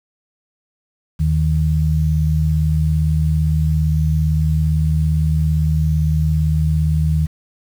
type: tone pair together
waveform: sine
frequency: 77.91 / 155.56 Hz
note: D#2 / D#3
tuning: +3 / 0 cents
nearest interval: octave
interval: 1197 cents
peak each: -16 dBFS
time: 1.19-7.27 s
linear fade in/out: 20 ms
effects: 7-bit